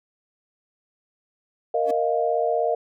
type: chord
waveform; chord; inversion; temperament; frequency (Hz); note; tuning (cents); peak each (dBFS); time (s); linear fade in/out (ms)
sine; Bb suspended fourth; none; equal; 466.2 / 622.3 / 698.5; Bb4 / Eb5 / F5; 0 / 0 / 0; -24; 1.74-2.75; 5
type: tone with exponential growth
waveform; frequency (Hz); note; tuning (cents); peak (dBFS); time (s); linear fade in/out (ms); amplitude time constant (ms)
40% pulse; 284.2; C#4; +43; -29; 1.82-1.91; 5; 18
effects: none